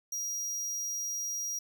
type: tone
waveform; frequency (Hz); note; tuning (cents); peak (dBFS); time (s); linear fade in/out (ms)
45% pulse; 5730; F8; +44; -33; 0.12-1.59; 5
effects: none